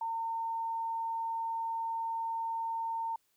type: tone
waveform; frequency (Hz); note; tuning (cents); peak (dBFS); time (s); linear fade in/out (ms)
sine; 910; A#5; -42; -32; 0.01-3.16; 5
effects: white hiss -74 dBFS RMS until 3.36 s